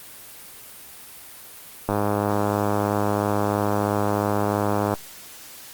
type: click train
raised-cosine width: 1 ms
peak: -8 dBFS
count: 315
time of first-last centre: 1.89-4.939 s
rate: 103 Hz
effects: white hiss -42 dBFS RMS until 5.73 s + Opus 32 kbps